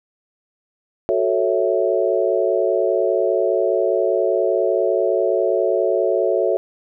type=chord; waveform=sine; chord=F# minor seventh; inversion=none; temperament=equal; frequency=370 / 440 / 554.4 / 659.3 Hz; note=F#4 / A4 / C#5 / E5; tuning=0 / 0 / 0 / 0 cents; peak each=-21 dBFS; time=1.09-6.57 s; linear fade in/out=0 ms; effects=none